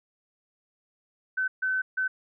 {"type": "tone bursts at uneven times", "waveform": "sine", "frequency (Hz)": 1522, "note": "F#6", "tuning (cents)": 48, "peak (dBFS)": -24, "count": 3, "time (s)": [[1.37, 1.48], [1.62, 1.82], [1.97, 2.08]], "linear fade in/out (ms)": 10, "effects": []}